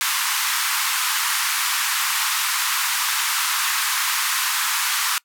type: band-pass noise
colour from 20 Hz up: pink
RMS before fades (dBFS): -22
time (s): 0.01-5.18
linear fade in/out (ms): 0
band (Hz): 970 to 16000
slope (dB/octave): 48
effects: noise-tail reverb RT60 0.1 s tail -23 dB re dry